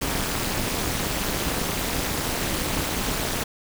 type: noise with amplitude modulation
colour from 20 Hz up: pink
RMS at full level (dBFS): -22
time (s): 0.01-3.44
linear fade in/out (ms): 10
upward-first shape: sine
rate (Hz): 225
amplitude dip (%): 100
effects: none